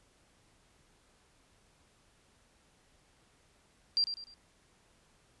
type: tone with echo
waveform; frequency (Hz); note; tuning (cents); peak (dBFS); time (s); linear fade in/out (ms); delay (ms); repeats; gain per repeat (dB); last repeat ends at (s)
sine; 4734; D8; +13; -25; 3.97-4.04; 0; 100; 3; -9; 4.34
effects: pink hiss -67 dBFS RMS until 5.4 s + resampled to 24000 Hz